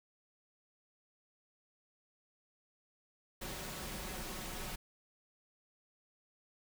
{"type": "noise with comb filter", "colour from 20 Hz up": "pink", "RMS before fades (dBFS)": -43, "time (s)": [3.41, 4.76], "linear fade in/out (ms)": 10, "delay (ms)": 5.4, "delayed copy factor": 0.5, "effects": []}